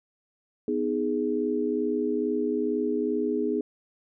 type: chord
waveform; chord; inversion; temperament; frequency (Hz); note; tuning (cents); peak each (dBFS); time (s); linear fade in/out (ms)
sine; G# minor; first; just; 249.2 / 311.5 / 415.3; B3 / D#4 / G#4; +16 / +2 / 0; -29 / -29 / -27; 0.68-3.61; 2
effects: none